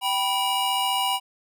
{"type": "tone cluster", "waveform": "square", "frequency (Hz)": [777, 983, 2874], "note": ["G5", "B5", "F7"], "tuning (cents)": [-16, -8, 49], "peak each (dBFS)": -27, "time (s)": [0.01, 1.2], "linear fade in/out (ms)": 50, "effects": []}